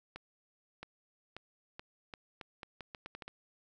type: accelerating click train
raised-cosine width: 0.3 ms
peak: -28 dBFS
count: 13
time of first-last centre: 0.16-3.28 s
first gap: 670 ms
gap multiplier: 0.8
effects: none